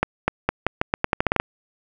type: accelerating click train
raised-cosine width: 0.5 ms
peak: -3 dBFS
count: 13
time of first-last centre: 0.03-1.4 s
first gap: 250 ms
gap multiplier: 0.84
effects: none